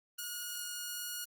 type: tone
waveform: 5% pulse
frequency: 1443 Hz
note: F#6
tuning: 44 cents flat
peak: -27 dBFS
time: 0.18-1.25 s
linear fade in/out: 10 ms
effects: Opus 24 kbps